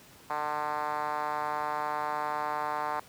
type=tone with band-pass filter; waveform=5% pulse; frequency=150 Hz; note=D3; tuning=37 cents sharp; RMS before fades=-32 dBFS; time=0.3-3 s; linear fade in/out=2 ms; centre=920 Hz; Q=2.3; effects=pink hiss -54 dBFS RMS until 3.08 s + high-pass 80 Hz 12 dB/octave